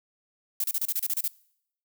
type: noise bursts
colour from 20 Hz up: violet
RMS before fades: -27 dBFS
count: 10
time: 0.6-1.279 s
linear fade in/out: 2 ms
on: 40 ms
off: 31 ms
effects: noise-tail reverb RT60 0.7 s tail -23 dB re dry